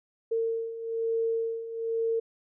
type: beating tone pair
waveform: sine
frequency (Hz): 454.1 / 455.2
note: A#4 / A#4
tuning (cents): -45 / -41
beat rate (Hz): 1.1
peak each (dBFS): -33 / -28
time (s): 0.31-2.2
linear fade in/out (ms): 10
effects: none